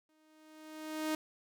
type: tone with exponential growth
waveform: sawtooth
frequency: 311.1 Hz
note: D#4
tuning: in tune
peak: -27 dBFS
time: 0.09-1.15 s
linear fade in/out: 2 ms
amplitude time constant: 230 ms
effects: none